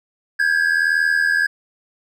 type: tone pair together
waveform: triangle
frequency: 1599.6 / 1681 Hz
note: G6 / G#6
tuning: +35 / +20 cents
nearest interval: minor second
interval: 85 cents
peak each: -16 dBFS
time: 0.39-1.47 s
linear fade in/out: 10 ms
effects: none